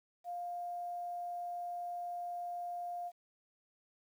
sine tone with quantisation, 703 Hz, F5, 11 cents sharp, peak -38 dBFS, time 0.24-3.12 s, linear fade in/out 50 ms, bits 11, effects none

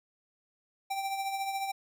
square tone with tremolo, 782 Hz, G5, 4 cents flat, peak -30 dBFS, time 0.9-1.72 s, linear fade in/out 10 ms, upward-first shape triangle, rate 14 Hz, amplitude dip 55%, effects none

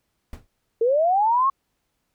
brown noise with exponential decay, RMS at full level -29 dBFS, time 0.33-0.47 s, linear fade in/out 1 ms, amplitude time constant 30 ms
sine linear sweep, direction up, 440 to 1108.7 Hz, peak -16 dBFS, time 0.81-1.5 s, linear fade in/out 5 ms
effects pink hiss -74 dBFS RMS until 2.14 s

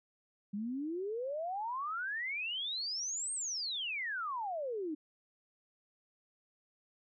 sine exponential two-way sweep, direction up then down, 196 to 8700 to 292.1 Hz, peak -35 dBFS, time 0.53-4.95 s, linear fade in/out 10 ms, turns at 3.33 s, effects none

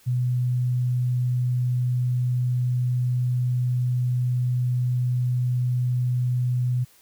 sine tone, 124.3 Hz, B2, 12 cents sharp, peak -20 dBFS, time 0.06-6.85 s, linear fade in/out 20 ms, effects white hiss -56 dBFS RMS until 7.01 s

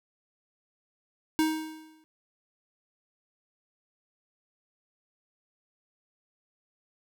square tone with exponential decay, 314.5 Hz, D#4, 19 cents sharp, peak -21 dBFS, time 1.39-2.04 s, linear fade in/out 0 ms, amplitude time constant 140 ms, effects none

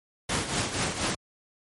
pink noise with tremolo, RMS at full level -25 dBFS, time 0.29-1.15 s, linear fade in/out 5 ms, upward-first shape triangle, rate 4.2 Hz, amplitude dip 70%, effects high-pass 80 Hz 12 dB/octave + MP3 48 kbps

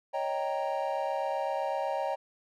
triangle chord, Eb dominant seventh, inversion third, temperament equal, 554.4 / 622.3 / 784 / 932.3 Hz, Db5 / Eb5 / G5 / Bb5, 0 / 0 / 0 / 0 cents, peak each -32 / -33 / -32 / -34 dBFS, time 0.13-2.16 s, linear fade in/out 20 ms, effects none

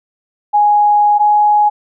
sine tone pair in turn, 830.6 / 835.9 Hz, G#5 / G#5, 0 / +11 cents, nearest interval unison, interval 11 cents, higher second, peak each -7 dBFS, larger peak neither, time 0.53-1.19 / 1.19-1.7 s, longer first, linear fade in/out 20 ms, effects none

